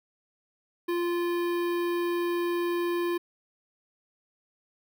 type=tone with notch filter; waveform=square; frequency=347 Hz; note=F4; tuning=11 cents flat; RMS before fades=-28 dBFS; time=0.88-3.18 s; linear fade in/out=10 ms; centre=6900 Hz; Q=0.56; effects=none